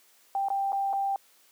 sine tone with dropouts, 788 Hz, G5, 9 cents sharp, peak -25 dBFS, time 0.35-1.16 s, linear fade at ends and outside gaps 1 ms, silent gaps 0.485-0.502 / 0.721-0.729 / 0.93-0.934 s, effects white hiss -61 dBFS RMS until 1.51 s + high-pass 300 Hz 12 dB/octave

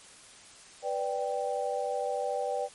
sine chord, G major, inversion first, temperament equal, 493.9 / 587.3 / 784 Hz, B4 / D5 / G5, 0 / 0 / 0 cents, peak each -33 dBFS, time 0.82-2.69 s, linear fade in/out 50 ms, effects white hiss -52 dBFS RMS until 2.74 s + MP3 48 kbps

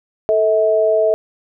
sine tone pair together, 440 / 643.4 Hz, A4 / E5, 0 / -42 cents, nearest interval perfect fifth, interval 658 cents, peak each -16 / -13 dBFS, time 0.29-1.14 s, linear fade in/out 0 ms, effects none

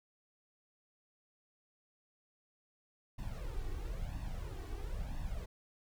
brown noise with flanger, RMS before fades -40 dBFS, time 3.18-5.46 s, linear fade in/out 10 ms, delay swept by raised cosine 1.1 to 2.7 ms, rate 1 Hz, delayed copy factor +0.75, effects none

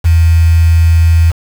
sine tone with quantisation, 82.7 Hz, E2, 6 cents sharp, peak -4 dBFS, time 0.04-1.32 s, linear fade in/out 20 ms, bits 4, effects none

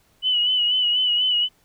sine tone with vibrato, 2960 Hz, F#7, in tune, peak -17 dBFS, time 0.22-1.49 s, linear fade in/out 50 ms, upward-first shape sine, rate 4.1 Hz, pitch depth 47 cents each way, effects pink hiss -61 dBFS RMS until 1.64 s

